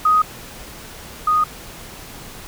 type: tone pair in turn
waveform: sine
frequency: 1251 / 1239.5 Hz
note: D#6 / D#6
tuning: +9 / -7 cents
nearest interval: unison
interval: 16 cents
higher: first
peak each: -11 / -13 dBFS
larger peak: first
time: 0.05-0.22 / 1.27-1.44 s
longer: neither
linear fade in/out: 5 ms
effects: pink hiss -37 dBFS RMS until 2.47 s